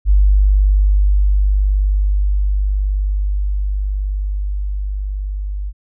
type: tone with level ramp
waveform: sine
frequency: 49.56 Hz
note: G1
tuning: 20 cents sharp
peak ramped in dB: -7 to -20 dBFS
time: 0.05-5.73 s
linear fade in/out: 50 ms
effects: none